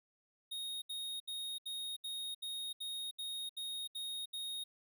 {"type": "tone bursts", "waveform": "square", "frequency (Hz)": 3729, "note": "A#7", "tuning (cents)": 0, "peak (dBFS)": -40, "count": 11, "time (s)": [0.51, 4.64], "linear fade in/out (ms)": 10, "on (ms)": 310, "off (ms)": 72, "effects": []}